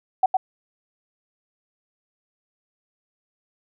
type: tone with echo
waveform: sine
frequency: 754 Hz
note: F#5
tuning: 32 cents sharp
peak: -13 dBFS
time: 0.23-0.26 s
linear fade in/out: 5 ms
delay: 110 ms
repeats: 1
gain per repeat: -3 dB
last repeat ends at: 0.37 s
effects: none